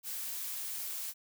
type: noise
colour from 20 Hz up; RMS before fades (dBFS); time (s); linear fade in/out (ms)
blue; -39; 0.03-1.14; 50
effects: none